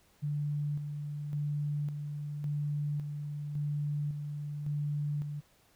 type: tone with tremolo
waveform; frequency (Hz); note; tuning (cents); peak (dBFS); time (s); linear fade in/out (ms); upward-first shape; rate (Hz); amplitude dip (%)
sine; 146.83; D3; 0; -30; 0.22-5.41; 20; square; 0.9; 45
effects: pink hiss -66 dBFS RMS until 5.75 s